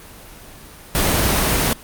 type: noise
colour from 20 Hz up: pink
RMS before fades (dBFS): -17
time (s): 0.95-1.73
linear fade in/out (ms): 0
effects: pink hiss -40 dBFS RMS until 1.83 s + Opus 24 kbps